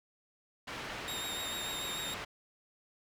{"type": "low-pass noise", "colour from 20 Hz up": "white", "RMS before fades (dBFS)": -42, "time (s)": [0.67, 2.25], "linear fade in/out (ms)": 10, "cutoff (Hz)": 2500, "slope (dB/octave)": 12}
{"type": "tone with vibrato", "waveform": "sawtooth", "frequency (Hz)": 3718, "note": "A#7", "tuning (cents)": -5, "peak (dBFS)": -35, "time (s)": [1.08, 2.14], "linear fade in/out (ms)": 0, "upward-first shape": "triangle", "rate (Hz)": 6.8, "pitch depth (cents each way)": 34}
{"effects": []}